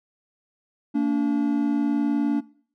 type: tone pair together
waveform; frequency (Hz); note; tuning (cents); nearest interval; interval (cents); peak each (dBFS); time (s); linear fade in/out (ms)
triangle; 228.6 / 288.2; A#3 / D4; -34 / -33; major third; 401; -22 / -19; 0.94-2.41; 20
effects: noise-tail reverb RT60 0.5 s tail -20 dB re dry